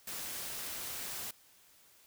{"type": "noise", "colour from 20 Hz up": "white", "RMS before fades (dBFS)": -41, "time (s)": [0.07, 1.31], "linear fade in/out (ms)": 5, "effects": ["white hiss -63 dBFS RMS until 2.06 s"]}